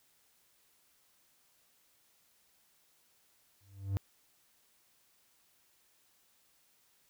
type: tone with exponential growth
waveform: triangle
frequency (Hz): 98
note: G2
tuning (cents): 0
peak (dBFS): -25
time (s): 3.61-3.97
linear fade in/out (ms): 0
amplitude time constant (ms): 78
effects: white hiss -70 dBFS RMS until 7.09 s